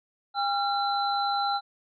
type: tone cluster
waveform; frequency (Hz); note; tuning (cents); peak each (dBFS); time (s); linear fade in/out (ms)
sine; 806 / 1370 / 4025; G5 / F6 / B7; +48 / -34 / +32; -26 / -30 / -32; 0.34-1.61; 50
effects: none